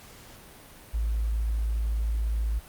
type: tone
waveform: sine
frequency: 55 Hz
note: A1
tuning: in tune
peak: -24 dBFS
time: 0.93-2.6 s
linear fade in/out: 20 ms
effects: pink hiss -49 dBFS RMS until 2.68 s + Opus 48 kbps